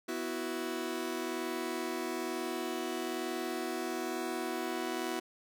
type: chord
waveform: sawtooth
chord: B suspended fourth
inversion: none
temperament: just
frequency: 246.9 / 329.3 / 370.4 Hz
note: B3 / E4 / F#4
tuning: 0 / -2 / +2 cents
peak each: -37 / -34 / -34 dBFS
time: 0.08-5.2 s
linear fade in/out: 10 ms
effects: none